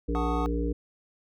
harmonic tone, 58.27 Hz, A#1, in tune, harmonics 1 / 3 / 5 / 7 / 8, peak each -28 / -36 / -31 / -37 / -34 dBFS, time 0.08-0.73 s, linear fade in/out 10 ms
triangle chord, D# half-diminished seventh, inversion first, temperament equal, 740 / 880 / 1108.7 / 1244.5 Hz, F#5 / A5 / C#6 / D#6, 0 / 0 / 0 / 0 cents, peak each -32 / -35 / -36 / -33 dBFS, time 0.15-0.46 s, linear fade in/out 0 ms
effects none

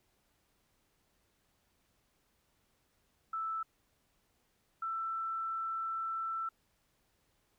sine tone pair in turn, 1318.5 / 1332.3 Hz, E6 / E6, 0 / +18 cents, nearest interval unison, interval 18 cents, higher second, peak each -34 / -34 dBFS, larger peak neither, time 3.33-3.63 / 4.82-6.49 s, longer second, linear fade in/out 5 ms, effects pink hiss -75 dBFS RMS until 7.58 s

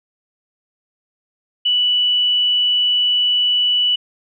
sine tone, 2960 Hz, F#7, in tune, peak -13 dBFS, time 1.65-3.96 s, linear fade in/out 10 ms, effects none

